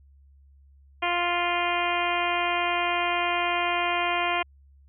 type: harmonic tone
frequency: 349.5 Hz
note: F4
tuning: 1 cent sharp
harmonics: 1 / 2 / 3 / 4 / 5 / 6 / 7 / 8 / 9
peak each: -34 / -28 / -29 / -34 / -36 / -32 / -31 / -35 / -37 dBFS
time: 1.02-4.43 s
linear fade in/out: 10 ms
effects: added 69 Hz sine -52 dBFS peak until 4.88 s